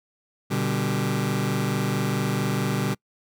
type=chord; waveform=sawtooth; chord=G major; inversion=first; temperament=just; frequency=122.5 / 147 / 196 Hz; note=B2 / D3 / G3; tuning=-14 / +2 / 0 cents; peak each=-23 dBFS; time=0.5-2.95 s; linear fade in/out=20 ms; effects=noise-tail reverb RT60 0.1 s tail -26 dB re dry